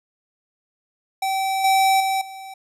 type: tone with level steps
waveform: square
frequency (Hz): 771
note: G5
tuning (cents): -29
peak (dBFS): -21 / -15 / -20 / -35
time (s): 1.22-2.54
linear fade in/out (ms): 5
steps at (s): 1.64 / 2 / 2.21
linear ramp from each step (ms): 5
effects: resampled to 32000 Hz